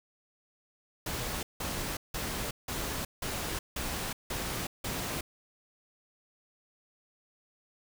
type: noise bursts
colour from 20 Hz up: pink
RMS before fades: -35 dBFS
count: 8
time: 1.06-5.21 s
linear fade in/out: 5 ms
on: 370 ms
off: 170 ms
effects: none